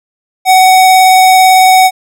square tone with vibrato, 749 Hz, F#5, 21 cents sharp, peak -3 dBFS, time 0.45-1.91 s, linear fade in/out 50 ms, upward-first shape triangle, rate 18 Hz, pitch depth 11 cents each way, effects none

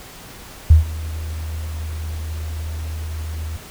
sine tone with ADSR envelope, 79 Hz, D#2, 27 cents sharp, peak -3 dBFS, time 0.7-3.57 s, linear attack 7 ms, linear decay 130 ms, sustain -21 dB, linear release 7 ms, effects pink hiss -39 dBFS RMS until 3.7 s

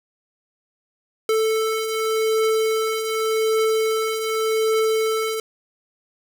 square beating tone pair, 440 / 440.86 Hz, A4 / A4, 0 / +3 cents, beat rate 0.86 Hz, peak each -28 / -20 dBFS, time 1.29-5.4 s, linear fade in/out 2 ms, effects none

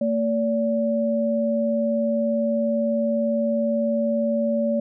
sine tone pair together, 227.1 / 575 Hz, A#3 / D5, -45 / -37 cents, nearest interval octave + major third, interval 1608 cents, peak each -22 dBFS, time 0.01-4.8 s, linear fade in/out 5 ms, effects none

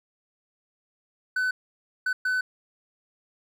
triangle tone bursts at uneven times, 1507 Hz, F#6, 31 cents sharp, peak -21 dBFS, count 3, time 1.36-1.51 / 2.06-2.13 / 2.25-2.41 s, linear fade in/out 5 ms, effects none

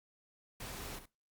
pink noise with echo, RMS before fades -45 dBFS, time 0.6-0.99 s, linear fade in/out 5 ms, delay 68 ms, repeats 1, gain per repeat -9 dB, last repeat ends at 1.058 s, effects noise-tail reverb RT60 0.2 s tail -18 dB re dry + Opus 48 kbps

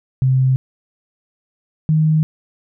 sine tone pair in turn, 130.81 / 156.22 Hz, C3 / D#3, 0 / +7 cents, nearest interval minor third, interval 307 cents, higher second, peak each -11 dBFS, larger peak neither, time 0.22-0.56 / 1.89-2.23 s, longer neither, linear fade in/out 0 ms, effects none

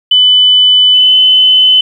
sine tone with pitch glide, 3000 to 3028 Hz, F#7 to F#7, +23 to +39 cents, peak -3 dBFS, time 0.11-1.81 s, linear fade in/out 5 ms, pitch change +16 cents, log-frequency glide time 0.92-1.15 s, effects 7-bit

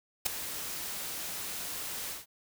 white noise with ADSR envelope, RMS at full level -25 dBFS, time 0.25-2.26 s, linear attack 14 ms, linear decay 6 ms, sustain -13 dB, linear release 150 ms, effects none

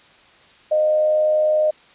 sine tone with frequency modulation, 615 Hz, D#5, 20 cents flat, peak -14 dBFS, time 0.71-1.71 s, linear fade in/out 10 ms, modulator 91.1 Hz, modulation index 0.22, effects white hiss -50 dBFS RMS until 1.94 s + resampled to 8000 Hz

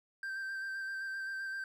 triangle tone with vibrato, 1568 Hz, G6, in tune, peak -35 dBFS, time 0.23-1.64 s, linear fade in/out 2 ms, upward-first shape square, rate 7.7 Hz, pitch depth 17 cents each way, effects none

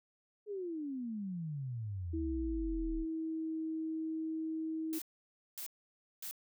sine exponential sweep, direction down, 428.1 to 32.7 Hz, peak -37 dBFS, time 0.46-3.06 s, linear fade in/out 50 ms
sine tone with pitch glide, 325.3 to 319 Hz, E4 to D#4, -23 to +43 cents, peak -35 dBFS, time 2.13-4.99 s, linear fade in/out 10 ms, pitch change -34 cents, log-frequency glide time 2.53-3.61 s
blue noise bursts, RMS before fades -43 dBFS, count 3, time 4.93-6.311 s, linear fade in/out 0 ms, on 87 ms, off 560 ms
effects none

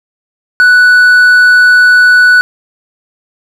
sine tone with hard clipping, 1482 Hz, F#6, 2 cents sharp, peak -3 dBFS, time 0.6-2.41 s, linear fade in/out 0 ms, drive 3 dB, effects none

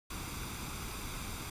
pink noise with comb filter, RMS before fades -41 dBFS, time 0.1-1.5 s, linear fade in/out 5 ms, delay 0.83 ms, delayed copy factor +0.55, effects resampled to 32000 Hz

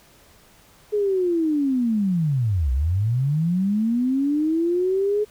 sine linear two-way sweep, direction down then up, 425.3 to 60.5 to 425.3 Hz, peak -18 dBFS, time 0.92-5.25 s, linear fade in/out 20 ms, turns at 2.72 s, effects pink hiss -53 dBFS RMS until 5.3 s

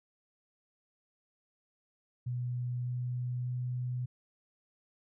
sine tone with pitch steps, 123.2 / 123.91 / 124.63 Hz, B2 / B2 / B2, -4 / +6 / +16 cents, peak -32 dBFS, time 2.26-4.06 s, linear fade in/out 10 ms, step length 600 ms, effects none

